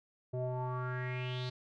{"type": "tone with low-pass filter sweep", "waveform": "square", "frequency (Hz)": 126.2, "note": "B2", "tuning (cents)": 38, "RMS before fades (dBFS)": -37, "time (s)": [0.33, 1.5], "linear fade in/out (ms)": 10, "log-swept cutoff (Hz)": [530, 4300], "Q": 5.4, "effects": []}